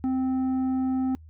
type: tone with tanh clipping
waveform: triangle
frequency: 260.3 Hz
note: C4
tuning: 9 cents flat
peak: -24 dBFS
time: 0.04-1.15 s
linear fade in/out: 0 ms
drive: 11 dB
effects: noise-tail reverb RT60 0.1 s tail -25 dB re dry + added 79 Hz sine -45 dBFS peak until 1.29 s